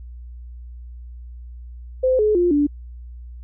sine tone with pitch steps, 515 / 425.6 / 351.8 / 290.7 Hz, C5 / G#4 / F4 / D4, -28 / +42 / +13 / -18 cents, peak -14 dBFS, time 2.03-2.67 s, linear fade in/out 10 ms, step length 160 ms, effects added 60 Hz sine -34 dBFS peak until 3.43 s

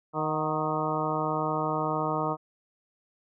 harmonic tone with a mistuned harmonic, 155.56 Hz, D#3, in tune, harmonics 1 / 2 / 3 / 4 / 5 / 6 / 7 / 8, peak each -34 / -34 / -34 / -34 / -34 / -34 / -34 / -34 dBFS, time 0.13-2.37 s, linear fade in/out 50 ms, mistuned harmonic 5, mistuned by -42 cents, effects none

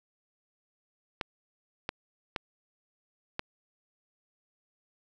clicks, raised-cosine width 0.3 ms, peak -15 dBFS, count 4, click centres 1.212 / 1.891 / 2.362 / 3.394 s, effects none

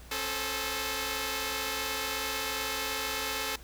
5% pulse tone cluster, 271.4 / 436 / 520 / 1257 Hz, C#4 / A4 / C5 / D#6, -36 / -16 / -11 / +17 cents, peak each -27 / -22 / -27 / -29 dBFS, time 0.11-3.56 s, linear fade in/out 5 ms, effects added 60 Hz sine -49 dBFS peak until 3.63 s + pink hiss -53 dBFS RMS until 3.63 s

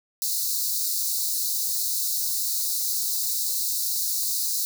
white high-pass noise, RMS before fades -26 dBFS, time 0.22-4.65 s, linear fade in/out 0 ms, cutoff 3900 Hz, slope 96 dB/octave, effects none

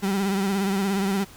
35% pulse tone with vibrato, 196 Hz, G3, in tune, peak -20 dBFS, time 0.02-1.25 s, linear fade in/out 20 ms, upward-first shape triangle, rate 17 Hz, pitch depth 68 cents each way, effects pink hiss -47 dBFS RMS until 1.36 s

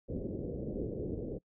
white low-pass noise, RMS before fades -38 dBFS, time 0.08-1.39 s, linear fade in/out 20 ms, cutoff 500 Hz, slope 48 dB/octave, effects noise-tail reverb RT60 0.1 s tail -24 dB re dry

